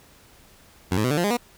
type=tone with pitch steps; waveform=15% pulse; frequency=91.3 / 107.33 / 126.17 / 148.32 / 174.35 / 205 / 240.9 Hz; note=F#2 / A2 / B2 / D3 / F3 / G#3 / B3; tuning=-23 / -43 / +37 / +17 / -3 / -22 / -43 cents; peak=-14 dBFS; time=0.91-1.372 s; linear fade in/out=10 ms; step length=66 ms; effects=pink hiss -53 dBFS RMS until 1.57 s